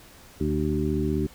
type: harmonic tone with a mistuned harmonic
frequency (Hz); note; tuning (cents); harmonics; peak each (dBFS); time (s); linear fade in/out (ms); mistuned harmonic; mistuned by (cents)
75.4; D2; +46; 1 / 2 / 3 / 4 / 5; -29 / -29 / -29 / -29 / -29; 0.4-1.27; 10; 5; +19
effects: pink hiss -50 dBFS RMS until 1.34 s